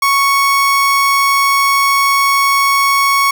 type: tone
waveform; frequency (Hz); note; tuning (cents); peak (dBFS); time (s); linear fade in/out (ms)
30% pulse; 1108.7; C#6; 0; -7; 0.02-3.31; 5
effects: none